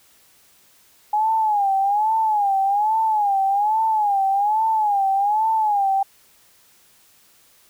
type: tone with vibrato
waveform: sine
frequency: 830.6 Hz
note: G#5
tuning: in tune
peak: -16 dBFS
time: 1.13-6.03 s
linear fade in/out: 5 ms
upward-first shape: sine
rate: 1.2 Hz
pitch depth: 120 cents each way
effects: white hiss -55 dBFS RMS until 7.69 s